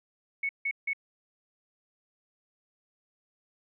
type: tone bursts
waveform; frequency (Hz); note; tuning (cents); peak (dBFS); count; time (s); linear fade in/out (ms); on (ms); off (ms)
sine; 2211; C#7; -5; -27; 3; 0.43-0.933; 5; 61; 160
effects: none